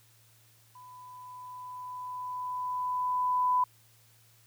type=tone with level ramp; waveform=sine; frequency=999 Hz; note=B5; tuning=20 cents sharp; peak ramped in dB=-48 to -22 dBFS; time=0.75-3.64 s; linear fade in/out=5 ms; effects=added 113 Hz sine -63 dBFS peak until 4.46 s + white hiss -63 dBFS RMS until 4.46 s